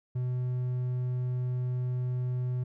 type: tone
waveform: triangle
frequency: 125.3 Hz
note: B2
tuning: 25 cents sharp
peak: -26 dBFS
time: 0.15-2.64 s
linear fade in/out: 10 ms
effects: none